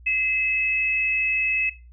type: tone pair together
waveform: sine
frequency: 2053 / 2586 Hz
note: C7 / E7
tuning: -33 / -34 cents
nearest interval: major third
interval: 399 cents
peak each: -28 / -20 dBFS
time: 0.06-1.7 s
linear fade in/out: 10 ms
effects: noise-tail reverb RT60 0.3 s tail -18 dB re dry + added 60 Hz sine -44 dBFS peak until 1.92 s